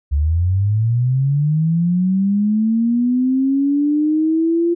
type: linear sweep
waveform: sine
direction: up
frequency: 68.8 to 345.5 Hz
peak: -13 dBFS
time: 0.11-4.75 s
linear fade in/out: 20 ms
effects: none